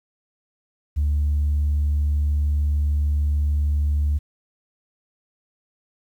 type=tone; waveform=sine; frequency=73.42 Hz; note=D2; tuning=in tune; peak=-16 dBFS; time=0.96-4.19 s; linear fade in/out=20 ms; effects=tanh soft clip ceiling -15 dBFS + 9-bit